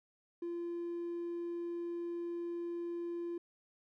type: tone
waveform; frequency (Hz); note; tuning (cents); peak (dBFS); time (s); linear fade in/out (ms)
triangle; 343.5; F4; -29; -34; 0.42-3.38; 5
effects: tanh soft clip ceiling -32 dBFS